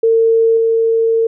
sine tone with level steps, 453.4 Hz, A#4, 48 cents flat, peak -8 / -10 dBFS, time 0.03-1.27 s, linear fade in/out 5 ms, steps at 0.57 s, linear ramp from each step 2 ms, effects none

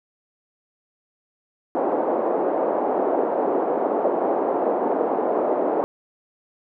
white band-pass noise, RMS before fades -22 dBFS, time 1.75-5.84 s, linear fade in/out 0 ms, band 300 to 740 Hz, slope 24 dB/octave, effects none

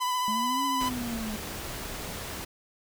45% pulse tone with vibrato, 1000 Hz, B5, 21 cents sharp, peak -26 dBFS, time 0-0.9 s, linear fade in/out 20 ms, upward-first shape sine, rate 14 Hz, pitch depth 21 cents each way
triangle linear two-way sweep, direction up then down, 209.4 to 277.2 to 209.4 Hz, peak -30 dBFS, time 0.28-1.36 s, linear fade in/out 0 ms, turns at 0.64 s
pink noise, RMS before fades -37 dBFS, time 0.8-2.45 s, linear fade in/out 10 ms
effects none

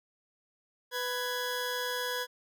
20% pulse tone pair together, 496.2 / 1669 Hz, B4 / G#6, +8 / +8 cents, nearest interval octave + major sixth, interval 2100 cents, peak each -29 / -30 dBFS, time 0.91-2.27 s, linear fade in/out 50 ms, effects none

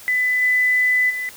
sine tone with level steps, 2000 Hz, B6, 21 cents sharp, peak -16 / -14 / -23 dBFS, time 0.08-1.29 s, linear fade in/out 0 ms, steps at 0.41 / 1.09 s, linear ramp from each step 20 ms, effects white hiss -41 dBFS RMS until 1.36 s

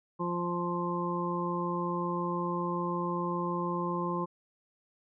harmonic tone, 174.61 Hz, F3, in tune, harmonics 1 / 2 / 3 / 5 / 6, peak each -34 / -35 / -40 / -40 / -34 dBFS, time 0.19-4.26 s, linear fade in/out 20 ms, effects none

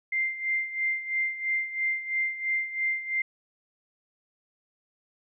sine tone with tremolo, 2093 Hz, C7, in tune, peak -23 dBFS, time 0.12-3.22 s, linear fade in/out 5 ms, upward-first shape sine, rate 3 Hz, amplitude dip 75%, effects none

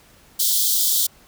white high-pass noise, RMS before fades -19 dBFS, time 0.39-1.07 s, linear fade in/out 10 ms, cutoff 3200 Hz, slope 96 dB/octave, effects pink hiss -52 dBFS RMS until 1.27 s

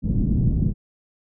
white low-pass noise, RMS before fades -20 dBFS, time 0.02-0.74 s, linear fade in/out 50 ms, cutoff 210 Hz, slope 24 dB/octave, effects none

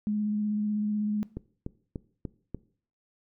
sine tone with vibrato, 210 Hz, G#3, 19 cents sharp, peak -25 dBFS, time 0.07-1.23 s, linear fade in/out 0 ms, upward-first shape square, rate 16 Hz, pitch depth 12 cents each way
click train, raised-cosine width 3 ms, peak -21 dBFS, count 5, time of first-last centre 1.37-2.546 s, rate 3.4 Hz
effects noise-tail reverb RT60 0.5 s tail -20 dB re dry

